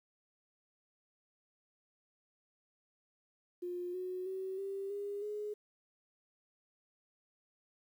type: tone with pitch steps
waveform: sine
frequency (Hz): 355.3 / 367.2 / 379.5 / 392.2 / 405.3 / 418.9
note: F4 / F#4 / F#4 / G4 / G#4 / G#4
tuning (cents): +30 / -13 / +44 / +1 / -42 / +15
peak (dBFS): -37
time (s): 3.62-5.54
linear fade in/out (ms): 10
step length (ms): 320
effects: 11-bit